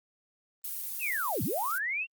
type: noise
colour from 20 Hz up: violet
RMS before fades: -36 dBFS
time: 0.64-1.78 s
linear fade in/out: 2 ms
type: linear two-way sweep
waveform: sine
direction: down then up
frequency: 2789 to 82.3 to 2789 Hz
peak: -29 dBFS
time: 0.99-2.07 s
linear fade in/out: 50 ms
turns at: 1.43 s
effects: Opus 24 kbps